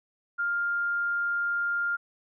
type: tone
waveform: sine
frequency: 1402 Hz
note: F6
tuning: 6 cents sharp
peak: -25 dBFS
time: 0.38-1.97 s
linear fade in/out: 20 ms
effects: none